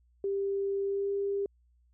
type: tone with pitch glide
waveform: sine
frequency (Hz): 395.3 to 399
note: G4 to G4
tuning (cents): +15 to +31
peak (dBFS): -28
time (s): 0.24-1.46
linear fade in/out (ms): 2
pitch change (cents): +16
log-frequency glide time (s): 0.84-1.11
effects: added 60 Hz sine -63 dBFS peak until 1.93 s